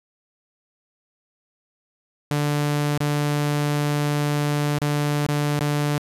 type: tone with dropouts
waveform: sawtooth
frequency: 146.83 Hz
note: D3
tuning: in tune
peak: -16 dBFS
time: 2.31-5.98 s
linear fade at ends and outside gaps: 0 ms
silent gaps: 2.977-3.004 / 4.785-4.816 / 5.266-5.287 / 5.593-5.609 s
effects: resampled to 32000 Hz

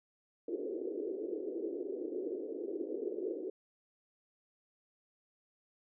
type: band-pass noise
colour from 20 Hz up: pink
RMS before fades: -39 dBFS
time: 0.48-3.5 s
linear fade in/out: 5 ms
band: 320 to 460 Hz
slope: 48 dB/octave
effects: none

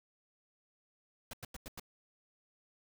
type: noise bursts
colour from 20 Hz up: pink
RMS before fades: -45 dBFS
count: 5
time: 1.31-1.797 s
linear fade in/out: 2 ms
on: 23 ms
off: 93 ms
effects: none

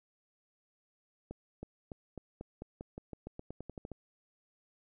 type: accelerating click train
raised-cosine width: 2 ms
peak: -29 dBFS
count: 17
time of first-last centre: 1.31-3.917 s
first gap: 320 ms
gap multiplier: 0.9
effects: none

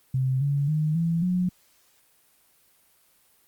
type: tone with pitch steps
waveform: sine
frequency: 130.81 / 141.83 / 153.77 / 166.73 / 180.77 Hz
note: C3 / C#3 / D#3 / E3 / F#3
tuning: 0 / +40 / -20 / +20 / -40 cents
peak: -21 dBFS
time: 0.14-1.49 s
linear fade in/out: 5 ms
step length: 270 ms
effects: white hiss -62 dBFS RMS until 3.47 s + Opus 32 kbps

